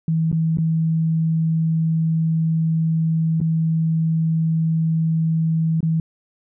sine tone with dropouts, 161.6 Hz, E3, 34 cents flat, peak -16 dBFS, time 0.08-6 s, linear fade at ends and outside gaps 2 ms, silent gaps 0.316-0.327 / 0.572-0.584 / 3.403-3.413 / 5.806-5.829 s, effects none

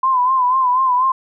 sine tone with vibrato, 1022 Hz, C6, 41 cents flat, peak -12 dBFS, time 0.03-1.12 s, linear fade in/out 5 ms, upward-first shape sine, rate 4.1 Hz, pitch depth 68 cents each way, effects none

